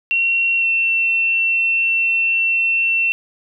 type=tone with pitch glide; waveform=sine; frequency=2731 to 2701 Hz; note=F7 to E7; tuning=-39 to +42 cents; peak=-14 dBFS; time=0.11-3.12 s; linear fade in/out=0 ms; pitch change=-19 cents; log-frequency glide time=0.58-0.66 s; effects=none